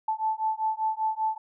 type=beating tone pair; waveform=sine; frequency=873 / 878.1 Hz; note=A5 / A5; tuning=-14 / -4 cents; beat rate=5.1 Hz; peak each=-28 dBFS; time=0.08-1.38 s; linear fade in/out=5 ms; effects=none